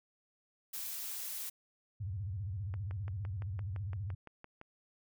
blue noise, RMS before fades -41 dBFS, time 0.73-1.5 s, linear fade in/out 10 ms
sine tone with vibrato, 97 Hz, G2, 18 cents flat, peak -36 dBFS, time 2-4.15 s, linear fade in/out 10 ms, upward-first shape square, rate 15 Hz, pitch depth 170 cents each way
click train, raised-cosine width 0.5 ms, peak -34 dBFS, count 12, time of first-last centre 2.74-4.614 s, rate 5.87 Hz
effects none

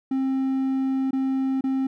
triangle tone with dropouts, 265.8 Hz, C4, 27 cents sharp, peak -19 dBFS, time 0.11-1.87 s, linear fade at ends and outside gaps 5 ms, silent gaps 1.109-1.13 / 1.61-1.639 s, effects none

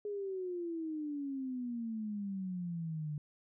sine exponential sweep, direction down, 418.1 to 146.7 Hz, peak -36 dBFS, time 0.05-3.18 s, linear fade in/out 2 ms, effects none

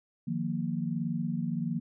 sine chord, Eb suspended second, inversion none, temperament equal with one note detuned, 155.56 / 176.95 / 233.1 Hz, Eb3 / F3 / Bb3, 0 / +23 / 0 cents, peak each -34 / -33 / -33 dBFS, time 0.27-1.8 s, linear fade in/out 10 ms, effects none

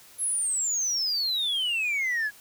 sine exponential sweep, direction down, 11175 to 1649 Hz, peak -22 dBFS, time 0.18-2.31 s, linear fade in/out 50 ms, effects tanh soft clip ceiling -23 dBFS + white hiss -52 dBFS RMS until 2.4 s

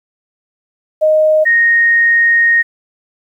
sine tone pair in turn, 621 / 1860.9 Hz, D#5 / A#6, -3 / -3 cents, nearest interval octave + perfect fifth, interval 1900 cents, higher second, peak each -7 dBFS, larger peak neither, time 1.01-1.45 / 1.45-2.63 s, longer second, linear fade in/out 20 ms, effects 8-bit

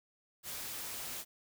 white noise, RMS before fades -42 dBFS, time 0.43-1.25 s, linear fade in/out 50 ms, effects none

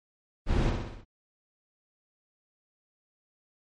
brown noise with echo, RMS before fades -24 dBFS, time 0.46-0.74 s, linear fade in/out 50 ms, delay 62 ms, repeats 5, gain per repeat -4 dB, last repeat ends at 1.05 s, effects low-pass 5000 Hz 12 dB/octave + MP3 48 kbps

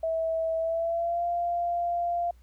sine tone with pitch glide, 651 to 693.7 Hz, E5 to F5, -22 to -12 cents, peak -25 dBFS, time 0.03-2.31 s, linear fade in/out 5 ms, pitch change +110 cents, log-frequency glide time 0.58-1.25 s, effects added 60 Hz sine -52 dBFS peak until 2.42 s + pink hiss -68 dBFS RMS until 2.42 s

